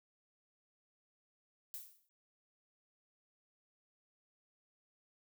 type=noise with exponential decay; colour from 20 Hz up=violet; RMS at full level=-43 dBFS; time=1.74-2.09 s; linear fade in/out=0 ms; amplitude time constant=74 ms; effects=none